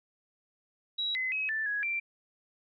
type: tone with pitch steps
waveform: sine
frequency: 3874 / 2038 / 2552 / 1763 / 1668 / 2355 Hz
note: B7 / C7 / D#7 / A6 / G#6 / D7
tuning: -34 / -46 / +43 / +3 / +7 / +4 cents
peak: -29 dBFS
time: 0.98-2 s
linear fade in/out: 10 ms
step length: 170 ms
effects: none